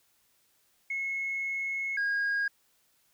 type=tone pair in turn; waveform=sine; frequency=2179 / 1632.4 Hz; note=C#7 / G#6; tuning=-30 / -30 cents; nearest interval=perfect fourth; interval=500 cents; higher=first; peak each=-29 / -24 dBFS; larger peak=second; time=0.9-1.97 / 1.97-2.48 s; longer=first; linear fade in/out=5 ms; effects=tanh soft clip ceiling -25 dBFS + white hiss -69 dBFS RMS until 3.13 s